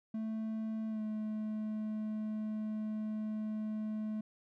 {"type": "tone with pitch glide", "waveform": "triangle", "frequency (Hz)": [220, 215.3], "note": ["A3", "A3"], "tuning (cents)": [0, -37], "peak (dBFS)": -33, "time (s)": [0.14, 4.21], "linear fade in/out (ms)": 5, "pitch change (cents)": -37, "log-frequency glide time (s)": [0.89, 1.01], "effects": []}